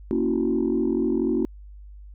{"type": "chord", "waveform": "sine", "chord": "F# dominant seventh", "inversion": "first", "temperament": "equal", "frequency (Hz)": [233.1, 277.2, 329.6, 370], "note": ["A#3", "C#4", "E4", "F#4"], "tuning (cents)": [0, 0, 0, 0], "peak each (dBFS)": -25, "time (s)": [0.11, 1.45], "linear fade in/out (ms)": 0, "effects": ["tanh soft clip ceiling -13 dBFS", "added 50 Hz sine -40 dBFS peak until 2.14 s"]}